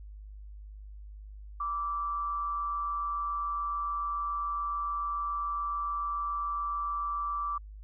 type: tone with amplitude modulation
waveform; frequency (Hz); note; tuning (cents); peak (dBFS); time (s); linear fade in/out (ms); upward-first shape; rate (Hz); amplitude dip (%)
sine; 1165; D6; -14; -28; 1.6-7.58; 5; sine; 167; 40
effects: added 51 Hz sine -43 dBFS peak until 7.83 s